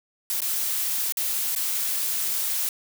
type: noise with dropouts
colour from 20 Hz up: blue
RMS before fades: -26 dBFS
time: 0.3-2.69 s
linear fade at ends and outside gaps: 1 ms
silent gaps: 0.405-0.418 / 1.123-1.171 / 1.551-1.561 s
effects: none